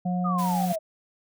harmonic tone, 180 Hz, F#3, 47 cents flat, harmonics 1 / 3 / 4, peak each -24 / -41 / -32 dBFS, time 0.05-0.73 s, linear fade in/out 10 ms
sine exponential sweep, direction down, 1267 to 622.3 Hz, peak -26 dBFS, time 0.24-0.79 s, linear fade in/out 20 ms
white noise, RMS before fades -39 dBFS, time 0.38-0.76 s, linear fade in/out 10 ms
effects none

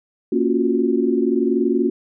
sine chord, Gb major seventh, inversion first, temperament equal, 233.1 / 277.2 / 349.2 / 370 Hz, Bb3 / Db4 / F4 / Gb4, 0 / 0 / 0 / 0 cents, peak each -21 dBFS, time 0.32-1.9 s, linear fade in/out 5 ms, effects none

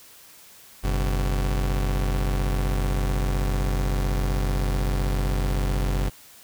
40% pulse tone pair together, 47.29 / 126.1 Hz, F#1 / B2, +39 / +36 cents, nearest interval octave + perfect fourth, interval 1697 cents, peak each -21 / -30 dBFS, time 0.83-6.1 s, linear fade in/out 20 ms, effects white hiss -49 dBFS RMS until 6.43 s

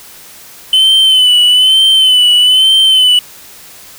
triangle tone with vibrato, 3034 Hz, F#7, 43 cents sharp, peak -3 dBFS, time 0.73-3.19 s, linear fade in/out 2 ms, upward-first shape sine, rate 1.1 Hz, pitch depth 50 cents each way, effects white hiss -35 dBFS RMS until 3.98 s

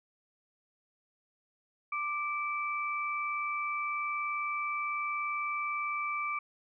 sine tone pair together, 1179.8 / 2319 Hz, D6 / D7, +8 / -22 cents, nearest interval octave, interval 1170 cents, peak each -33 / -35 dBFS, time 1.92-6.39 s, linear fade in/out 5 ms, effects none

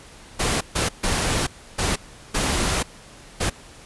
pink noise bursts at uneven times, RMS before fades -22 dBFS, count 6, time 0.39-0.61 / 0.75-0.89 / 1.03-1.47 / 1.78-1.96 / 2.34-2.83 / 3.4-3.5 s, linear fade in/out 10 ms, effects pink hiss -45 dBFS RMS until 3.85 s + resampled to 24000 Hz

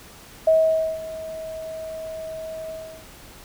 sine tone with ADSR envelope, 640 Hz, D#5, 49 cents sharp, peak -12 dBFS, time 0.47-3.07 s, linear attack 6 ms, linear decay 510 ms, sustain -18 dB, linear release 370 ms, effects pink hiss -45 dBFS RMS until 3.44 s

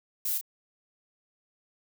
violet noise with echo, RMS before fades -30 dBFS, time 0.25-0.38 s, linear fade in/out 5 ms, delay 32 ms, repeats 1, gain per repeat -6 dB, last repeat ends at 0.412 s, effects none

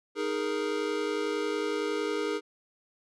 square chord, D# suspended fourth, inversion none, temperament equal, 311.1 / 415.3 / 466.2 Hz, D#4 / G#4 / A#4, 0 / 0 / 0 cents, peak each -35 / -32 / -34 dBFS, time 0.15-2.41 s, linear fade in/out 50 ms, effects low-pass 6000 Hz 12 dB/octave

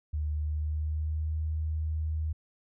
sine tone with pitch glide, 75.5 to 78.21 Hz, D2 to D#2, +48 to +10 cents, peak -28 dBFS, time 0.13-2.33 s, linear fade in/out 10 ms, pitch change +62 cents, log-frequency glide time 0.33-1.38 s, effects none

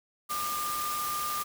sine tone in noise, 1200 Hz, D6, 37 cents sharp, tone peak -31 dBFS, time 0.29-1.44 s, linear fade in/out 20 ms, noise white, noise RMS -36 dBFS, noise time 0.29-1.44 s, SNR +2 dB, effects none

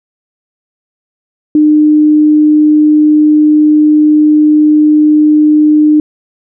sine tone, 303 Hz, D#4, 46 cents flat, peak -3 dBFS, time 1.55-6 s, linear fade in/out 2 ms, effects none

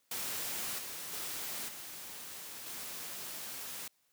white noise with level steps, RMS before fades -38 / -43 / -40 / -46 / -43 dBFS, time 0.11-3.88 s, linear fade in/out 5 ms, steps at 0.78 / 1.12 / 1.68 / 2.66 s, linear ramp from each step 10 ms, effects white hiss -74 dBFS RMS until 4.12 s + high-pass 100 Hz 12 dB/octave

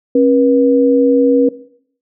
sine tone pair together, 271.2 / 482.7 Hz, C#4 / B4, -38 / -40 cents, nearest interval minor seventh, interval 998 cents, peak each -10 dBFS, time 0.15-1.49 s, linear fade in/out 5 ms, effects noise-tail reverb RT60 0.6 s tail -18 dB re dry

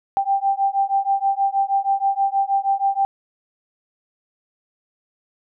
sine beating tone pair, 784 / 790.3 Hz, G5 / G5, 0 / +14 cents, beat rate 6.3 Hz, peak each -20 dBFS, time 0.17-3.05 s, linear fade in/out 0 ms, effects none

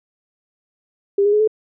sine tone with pitch steps, 400 / 410.8 / 421.8 / 433.2 Hz, G4 / G#4 / G#4 / A4, +35 / -19 / +27 / -27 cents, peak -12 dBFS, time 1.18-1.476 s, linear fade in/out 5 ms, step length 74 ms, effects none

